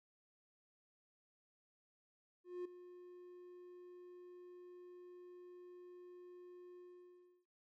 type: tone with ADSR envelope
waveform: triangle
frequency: 357.5 Hz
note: F4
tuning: 41 cents sharp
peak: -38 dBFS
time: 2.44-7.46 s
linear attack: 210 ms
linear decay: 7 ms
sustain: -14 dB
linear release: 680 ms
effects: none